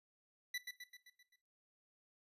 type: tone with echo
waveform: 25% pulse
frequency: 1975.5 Hz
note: B6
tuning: in tune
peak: -35 dBFS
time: 0.54-0.58 s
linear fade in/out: 5 ms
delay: 130 ms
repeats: 6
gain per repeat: -5 dB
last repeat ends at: 1.36 s
effects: noise-tail reverb RT60 0.5 s tail -17 dB re dry + resampled to 32000 Hz